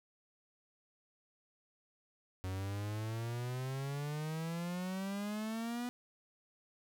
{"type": "exponential sweep", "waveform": "45% pulse", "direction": "up", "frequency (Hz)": [92.2, 246.9], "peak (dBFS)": -37, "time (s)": [2.44, 5.89], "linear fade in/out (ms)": 0, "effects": ["13-bit"]}